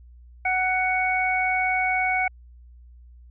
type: harmonic tone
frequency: 743 Hz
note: F#5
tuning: 7 cents sharp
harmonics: 1 / 2 / 3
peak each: -24 / -30 / -23 dBFS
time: 0.45-2.28 s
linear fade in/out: 5 ms
effects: added 60 Hz sine -45 dBFS peak until 3.3 s